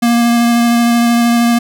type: tone with vibrato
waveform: square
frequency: 235.8 Hz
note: A#3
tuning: 20 cents sharp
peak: -9 dBFS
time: 0.02-1.59 s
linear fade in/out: 10 ms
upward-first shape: sine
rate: 13 Hz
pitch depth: 11 cents each way
effects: none